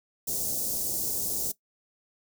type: band-stop noise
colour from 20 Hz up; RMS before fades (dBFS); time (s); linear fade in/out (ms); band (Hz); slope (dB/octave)
white; -30; 0.27-1.52; 10; 610 to 5600; 24
effects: noise-tail reverb RT60 0.1 s tail -18 dB re dry